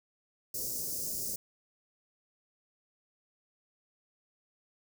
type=band-stop noise; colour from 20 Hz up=white; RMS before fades=-36 dBFS; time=0.54-1.36 s; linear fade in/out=5 ms; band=580 to 5000 Hz; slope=48 dB/octave; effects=none